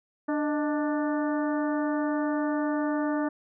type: harmonic tone with a mistuned harmonic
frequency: 295.4 Hz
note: D4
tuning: 10 cents sharp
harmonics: 1 / 2 / 3 / 4 / 5 / 6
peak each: -26 / -32 / -36 / -38 / -40 / -42 dBFS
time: 0.28-3.29 s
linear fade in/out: 10 ms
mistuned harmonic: 2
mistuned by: +68 cents
effects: none